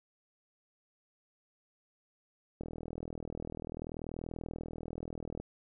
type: click train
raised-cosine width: 2 ms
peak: -27 dBFS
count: 114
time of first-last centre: 2.61-5.4 s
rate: 40.5 Hz
effects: none